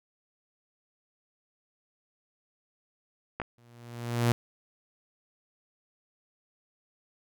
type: clicks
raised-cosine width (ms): 0.5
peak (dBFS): -18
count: 2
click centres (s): 3.4 / 3.417
type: tone with exponential growth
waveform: sawtooth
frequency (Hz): 118.8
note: A#2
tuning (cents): +33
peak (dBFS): -16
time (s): 3.58-4.32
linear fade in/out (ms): 0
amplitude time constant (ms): 160
effects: none